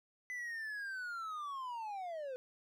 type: linear sweep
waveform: triangle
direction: down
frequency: 2016 to 493.9 Hz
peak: -38 dBFS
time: 0.3-2.36 s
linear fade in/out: 0 ms
effects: none